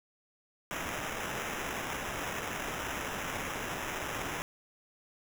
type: noise with sample-and-hold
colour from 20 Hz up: blue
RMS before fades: -37 dBFS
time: 0.71-4.42 s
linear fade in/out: 0 ms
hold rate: 4410 Hz
effects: none